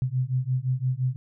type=beating tone pair; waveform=sine; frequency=125.6 / 131.4 Hz; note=B2 / C3; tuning=+30 / +8 cents; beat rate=5.8 Hz; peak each=-26 dBFS; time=0.02-1.16 s; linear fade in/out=0 ms; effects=none